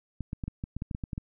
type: clicks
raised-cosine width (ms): 5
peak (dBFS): -21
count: 12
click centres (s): 0.207 / 0.331 / 0.438 / 0.48 / 0.639 / 0.766 / 0.821 / 0.912 / 0.949 / 1.038 / 1.132 / 1.179
effects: none